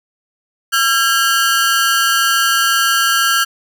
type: ring-modulated tone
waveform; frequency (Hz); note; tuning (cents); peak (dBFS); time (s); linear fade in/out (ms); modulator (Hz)
sawtooth; 1489; F#6; +11; -5; 0.72-3.45; 20; 129
effects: none